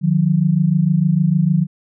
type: tone pair together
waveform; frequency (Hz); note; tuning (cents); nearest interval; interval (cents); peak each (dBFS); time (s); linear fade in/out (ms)
sine; 153.4 / 180.01; D#3 / F#3; -24 / -47; minor third; 277; -15; 0.01-1.67; 50
effects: none